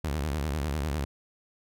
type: tone with vibrato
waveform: sawtooth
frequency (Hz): 73.42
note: D2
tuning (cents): 0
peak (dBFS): -24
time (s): 0.04-1.05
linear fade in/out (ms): 5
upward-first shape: sine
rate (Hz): 10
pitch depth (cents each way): 170
effects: none